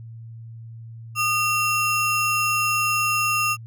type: ring-modulated tone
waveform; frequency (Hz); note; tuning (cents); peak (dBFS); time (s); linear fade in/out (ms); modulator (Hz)
square; 1976; B6; 0; -17; 1.15-3.57; 50; 752
effects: added 114 Hz sine -36 dBFS peak until 3.66 s